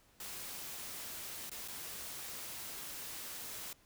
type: noise with dropouts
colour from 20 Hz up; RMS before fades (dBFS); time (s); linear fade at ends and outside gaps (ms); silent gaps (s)
white; -45; 0.2-3.73; 2; 1.496-1.515 / 1.678-1.683
effects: pink hiss -67 dBFS RMS until 3.85 s